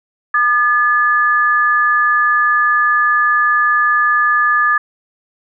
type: tone pair together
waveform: sine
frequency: 1210 / 1715 Hz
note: D#6 / A6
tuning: -49 / -45 cents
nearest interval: tritone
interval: 604 cents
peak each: -13 dBFS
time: 0.34-4.78 s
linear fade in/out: 5 ms
effects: none